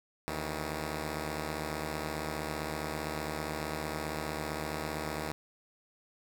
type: tone pair together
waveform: 5% pulse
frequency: 75.27 / 159.5 Hz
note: D2 / D#3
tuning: +43 / +43 cents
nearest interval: octave + minor second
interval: 1300 cents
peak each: -25 / -27 dBFS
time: 0.28-5.32 s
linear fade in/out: 0 ms
effects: none